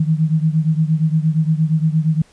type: beating tone pair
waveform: sine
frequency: 155.5 / 164.1 Hz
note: D#3 / E3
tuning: -1 / -8 cents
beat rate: 8.6 Hz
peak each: -15 / -18 dBFS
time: 0-2.22 s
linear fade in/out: 5 ms
effects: pink hiss -52 dBFS RMS until 2.32 s + resampled to 22050 Hz